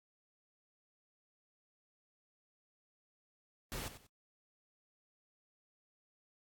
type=noise with echo; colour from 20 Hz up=pink; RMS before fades=-42 dBFS; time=3.72-3.88 s; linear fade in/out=0 ms; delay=93 ms; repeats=2; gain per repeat=-11 dB; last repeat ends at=4.066 s; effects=AAC 64 kbps